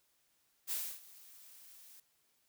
blue noise with ADSR envelope, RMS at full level -36 dBFS, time 0.67-2 s, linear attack 43 ms, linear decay 280 ms, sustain -21 dB, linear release 3 ms, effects white hiss -75 dBFS RMS until 2.48 s

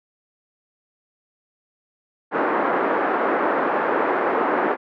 pink band-pass noise, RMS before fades -21 dBFS, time 2.31-4.77 s, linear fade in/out 50 ms, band 300 to 1600 Hz, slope 24 dB/octave, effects none

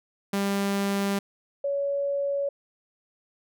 sawtooth / sine tone pair in turn, 198.8 / 562.3 Hz, G3 / C#5, +25 / +25 cents, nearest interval octave + tritone, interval 1800 cents, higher second, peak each -20 / -24 dBFS, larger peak first, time 0.33-1.19 / 1.64-2.49 s, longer first, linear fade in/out 5 ms, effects none

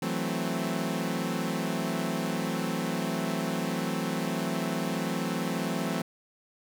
sawtooth chord, F# half-diminished seventh, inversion third, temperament equal, 164.81 / 185 / 220 / 261.6 Hz, E3 / F#3 / A3 / C4, 0 / 0 / 0 / 0 cents, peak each -30 dBFS, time 0.02-6.02 s, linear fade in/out 5 ms, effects none

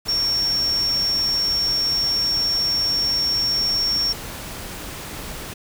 sine tone in noise, 5500 Hz, F8, 27 cents flat, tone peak -18 dBFS, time 0.08-4.13 s, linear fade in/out 10 ms, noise pink, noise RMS -33 dBFS, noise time 0.05-5.54 s, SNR +12 dB, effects none

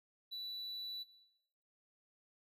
triangle tone, 3956 Hz, B7, 2 cents sharp, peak -40 dBFS, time 0.31-1.04 s, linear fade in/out 20 ms, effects noise-tail reverb RT60 0.9 s tail -17 dB re dry

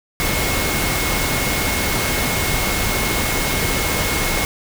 sine tone in noise, 2169 Hz, C#7, 38 cents flat, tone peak -26 dBFS, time 0.2-4.45 s, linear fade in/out 0 ms, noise pink, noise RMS -20 dBFS, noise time 0.2-4.45 s, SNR -9 dB, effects none

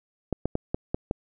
clicks, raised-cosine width 2 ms, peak -12 dBFS, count 6, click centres 0.327 / 0.456 / 0.554 / 0.745 / 0.945 / 1.111 s, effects none

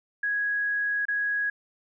sine tone with dropouts, 1661.2 Hz, G#6, in tune, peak -24 dBFS, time 0.23-1.5 s, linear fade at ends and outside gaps 5 ms, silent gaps 1.054-1.083 s, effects none

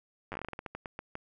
slowing click train, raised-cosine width 0.5 ms, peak -23 dBFS, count 16, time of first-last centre 0.32-1.154 s, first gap 9 ms, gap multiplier 1.23, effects none

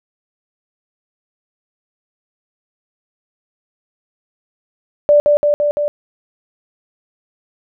sine tone with echo, 587.3 Hz, D5, in tune, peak -6 dBFS, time 5.09-5.2 s, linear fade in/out 0 ms, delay 170 ms, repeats 4, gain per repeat -2 dB, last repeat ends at 5.88 s, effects none

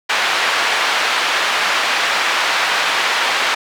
pink band-pass noise, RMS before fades -17 dBFS, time 0.09-3.55 s, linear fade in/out 10 ms, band 1000 to 3500 Hz, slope 12 dB/octave, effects none

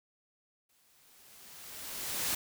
white noise with exponential growth, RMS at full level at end -31 dBFS, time 0.69-2.35 s, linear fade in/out 5 ms, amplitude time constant 360 ms, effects none

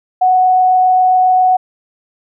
sine tone with frequency modulation, 740 Hz, F#5, in tune, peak -7 dBFS, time 0.21-1.57 s, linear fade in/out 10 ms, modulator 27.4 Hz, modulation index 0.22, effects none

